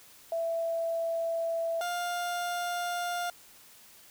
sine / 30% pulse tone pair in turn, 664 / 703.5 Hz, E5 / F5, +12 / +12 cents, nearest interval minor second, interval 100 cents, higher second, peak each -28 dBFS, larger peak neither, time 0.32-1.81 / 1.81-3.3 s, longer neither, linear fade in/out 2 ms, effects white hiss -55 dBFS RMS until 4.1 s

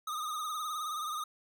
square tone with vibrato, 1238 Hz, D#6, 9 cents flat, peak -35 dBFS, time 0.07-1.24 s, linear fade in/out 5 ms, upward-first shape sine, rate 19 Hz, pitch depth 62 cents each way, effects none

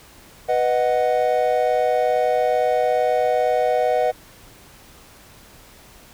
triangle chord, B major, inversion none, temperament equal, 493.9 / 622.3 / 740 Hz, B4 / D#5 / F#5, 0 / 0 / 0 cents, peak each -19 dBFS, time 0.48-4.12 s, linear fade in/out 20 ms, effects pink hiss -47 dBFS RMS until 6.13 s

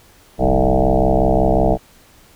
sine tone with frequency modulation, 317.6 Hz, D#4, 36 cents sharp, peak -11 dBFS, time 0.38-1.78 s, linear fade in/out 50 ms, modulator 65.5 Hz, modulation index 6.5, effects pink hiss -49 dBFS RMS until 2.35 s

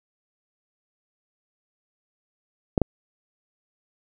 clicks, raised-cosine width 2 ms, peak -5 dBFS, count 2, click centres 2.778 / 2.817 s, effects none

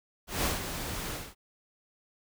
pink noise with ADSR envelope, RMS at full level -28 dBFS, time 0.27-1.35 s, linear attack 170 ms, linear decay 150 ms, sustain -8 dB, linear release 230 ms, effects none

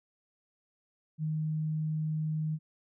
sine tone, 155.56 Hz, D#3, in tune, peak -29 dBFS, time 1.18-2.59 s, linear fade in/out 50 ms, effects none

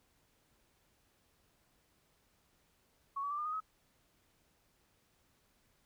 sine tone with pitch steps, 1108.7 / 1140.5 / 1173.3 / 1207 / 1241.6 / 1277.2 Hz, C#6 / C#6 / D6 / D6 / D#6 / D#6, 0 / +49 / -2 / +47 / -4 / +45 cents, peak -35 dBFS, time 3.16-3.604 s, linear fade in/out 10 ms, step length 74 ms, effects pink hiss -73 dBFS RMS until 5.85 s

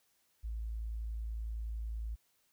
sine tone, 55.4 Hz, A1, 13 cents sharp, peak -36 dBFS, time 0.43-2.16 s, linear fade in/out 20 ms, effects white hiss -74 dBFS RMS until 2.52 s

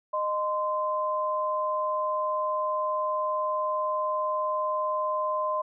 sine tone pair together, 615 / 1034.9 Hz, D#5 / C6, -20 / -19 cents, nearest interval major sixth, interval 901 cents, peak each -29 / -27 dBFS, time 0.13-5.62 s, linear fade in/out 10 ms, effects none

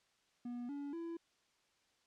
triangle tone with pitch steps, 242.2 / 284.7 / 334.7 Hz, B3 / C#4 / E4, -34 / +46 / +26 cents, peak -39 dBFS, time 0.45-1.17 s, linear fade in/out 5 ms, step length 240 ms, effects white hiss -75 dBFS RMS until 2.06 s + low-pass 6000 Hz 12 dB/octave

